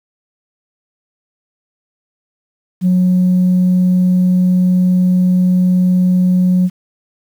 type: tone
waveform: sine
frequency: 182.1 Hz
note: F#3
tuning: 27 cents flat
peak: -7 dBFS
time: 2.81-6.7 s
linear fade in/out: 50 ms
effects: tanh soft clip ceiling -6 dBFS + 7-bit